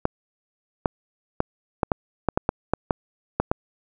clicks, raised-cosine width 1 ms, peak -5 dBFS, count 12, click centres 0.054 / 0.858 / 1.404 / 1.832 / 1.918 / 2.287 / 2.375 / 2.491 / 2.736 / 2.908 / 3.4 / 3.515 s, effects none

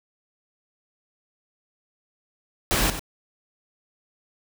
pink noise with echo, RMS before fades -22 dBFS, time 2.71-2.9 s, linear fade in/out 0 ms, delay 94 ms, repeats 1, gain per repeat -10 dB, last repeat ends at 2.994 s, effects none

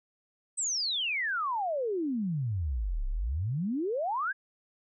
sine exponential two-way sweep, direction down then up, 8370 to 30.92 to 1682 Hz, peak -28 dBFS, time 0.57-4.33 s, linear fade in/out 20 ms, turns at 3.07 s, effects none

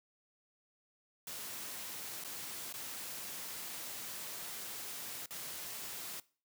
white noise with dropouts, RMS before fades -44 dBFS, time 1.27-6.2 s, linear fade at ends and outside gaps 2 ms, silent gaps 2.239-2.246 / 2.727-2.739 / 5.26-5.307 s, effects noise-tail reverb RT60 0.4 s tail -21 dB re dry + high-pass 100 Hz 12 dB/octave

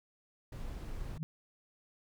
brown noise, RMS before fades -41 dBFS, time 0.52-1.18 s, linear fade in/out 5 ms
sine tone with exponential growth, 157.2 Hz, D#3, 18 cents sharp, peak -30 dBFS, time 1.13-1.23 s, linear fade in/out 0 ms, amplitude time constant 21 ms
effects none

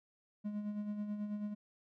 triangle tone with tremolo, 208.2 Hz, G#3, 5 cents sharp, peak -33 dBFS, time 0.44-1.55 s, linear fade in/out 20 ms, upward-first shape sine, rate 9.2 Hz, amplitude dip 50%, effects none

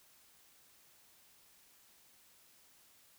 silence, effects white hiss -65 dBFS RMS until 3.18 s

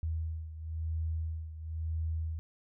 sine beating tone pair, 80.1 / 81.09 Hz, E2 / E2, -49 / -28 cents, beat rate 0.99 Hz, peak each -34 / -39 dBFS, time 0.03-2.39 s, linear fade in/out 0 ms, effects none

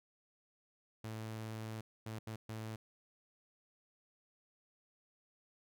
sawtooth tone bursts at uneven times, 110.3 Hz, A2, 5 cents sharp, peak -38 dBFS, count 4, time 1.04-1.81 / 2.06-2.19 / 2.27-2.36 / 2.49-2.76 s, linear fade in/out 5 ms, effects none

